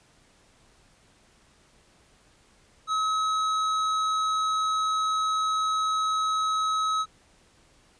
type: tone with hard clipping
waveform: sine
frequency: 1282 Hz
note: E6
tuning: 49 cents flat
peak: -25 dBFS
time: 2.87-7.06 s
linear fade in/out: 50 ms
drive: 10 dB
effects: pink hiss -60 dBFS RMS until 7.99 s + resampled to 22050 Hz